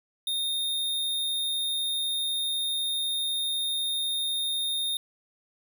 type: tone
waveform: square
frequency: 3676 Hz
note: A#7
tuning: 25 cents flat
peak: -27 dBFS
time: 0.27-4.97 s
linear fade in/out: 2 ms
effects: none